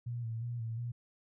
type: tone with vibrato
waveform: sine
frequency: 116.54 Hz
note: A#2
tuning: in tune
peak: -35 dBFS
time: 0.06-0.92 s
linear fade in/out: 10 ms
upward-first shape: square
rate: 2.8 Hz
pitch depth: 46 cents each way
effects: none